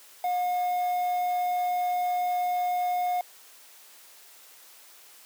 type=tone with quantisation; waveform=triangle; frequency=719 Hz; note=F#5; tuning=50 cents flat; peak=-22 dBFS; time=0.24-3.21 s; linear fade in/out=2 ms; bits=7; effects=white hiss -52 dBFS RMS until 5.25 s + high-pass 400 Hz 12 dB/octave